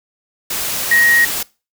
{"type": "tone in noise", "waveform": "sine", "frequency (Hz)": 1885, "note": "A#6", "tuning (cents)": 19, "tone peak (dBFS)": -9, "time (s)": [0.91, 1.25], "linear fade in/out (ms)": 5, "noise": "white", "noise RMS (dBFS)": -21, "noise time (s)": [0.5, 1.43], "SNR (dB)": 9, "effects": ["noise-tail reverb RT60 0.3 s tail -22 dB re dry"]}